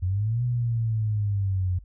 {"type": "linear two-way sweep", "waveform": "sine", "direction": "up then down", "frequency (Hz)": [87.31, 123.47, 89.1], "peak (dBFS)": -22, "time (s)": [0.02, 1.79], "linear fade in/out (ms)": 10, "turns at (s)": 0.44, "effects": ["added 50 Hz sine -44 dBFS peak until 1.84 s"]}